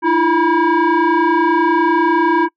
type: tone with frequency modulation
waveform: sine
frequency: 311.1 Hz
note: D#4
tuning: in tune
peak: -9 dBFS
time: 0.02-2.49 s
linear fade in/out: 50 ms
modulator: 652 Hz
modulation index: 1.7
effects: noise-tail reverb RT60 0.1 s tail -26 dB re dry + tanh soft clip ceiling -8 dBFS